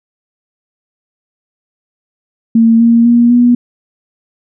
sine tone with pitch steps, 227.7 / 232.5 / 237.4 / 242.4 Hz, A#3 / A#3 / A#3 / B3, -40 / -4 / +32 / -32 cents, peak -4 dBFS, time 2.55-3.55 s, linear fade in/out 5 ms, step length 250 ms, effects none

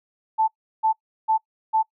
sine tone bursts, 880 Hz, A5, in tune, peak -16 dBFS, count 4, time 0.38-1.83 s, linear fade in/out 20 ms, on 100 ms, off 350 ms, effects noise-tail reverb RT60 0.1 s tail -23 dB re dry

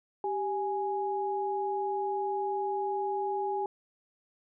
sine tone pair together, 392 / 830.6 Hz, G4 / G#5, 0 / 0 cents, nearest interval octave + minor second, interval 1300 cents, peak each -32 / -31 dBFS, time 0.24-3.66 s, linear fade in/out 2 ms, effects none

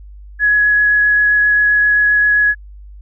sine tone with vibrato, 1681 Hz, G#6, 20 cents sharp, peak -9 dBFS, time 0.39-2.55 s, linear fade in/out 50 ms, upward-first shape triangle, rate 7.6 Hz, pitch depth 9 cents each way, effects added 50 Hz sine -33 dBFS peak until 3.01 s

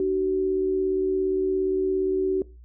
sine tone pair together, 300 / 377.3 Hz, D4 / F#4, +37 / +34 cents, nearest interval major third, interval 397 cents, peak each -29 / -21 dBFS, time 0-2.42 s, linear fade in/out 2 ms, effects noise-tail reverb RT60 0.3 s tail -21 dB re dry + added 60 Hz sine -44 dBFS peak until 2.64 s

